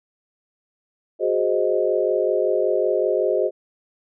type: chord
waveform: sine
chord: Ab dominant seventh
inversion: third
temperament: equal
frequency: 370 / 415.3 / 523.3 / 622.3 Hz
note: Gb4 / Ab4 / C5 / Eb5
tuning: 0 / 0 / 0 / 0 cents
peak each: -23 dBFS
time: 1.19-3.51 s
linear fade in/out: 50 ms
effects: none